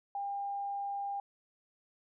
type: tone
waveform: sine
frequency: 801 Hz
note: G5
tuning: 37 cents sharp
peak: -34 dBFS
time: 0.15-1.2 s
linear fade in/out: 2 ms
effects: none